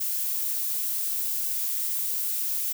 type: noise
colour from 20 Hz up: violet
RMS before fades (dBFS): -28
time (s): 0-2.73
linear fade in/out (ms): 10
effects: none